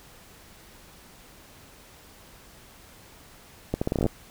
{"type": "accelerating click train", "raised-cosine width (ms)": 2, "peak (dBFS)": -11, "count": 11, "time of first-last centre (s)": [3.74, 4.063], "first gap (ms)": 75, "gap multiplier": 0.79, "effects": ["pink hiss -51 dBFS RMS until 4.3 s"]}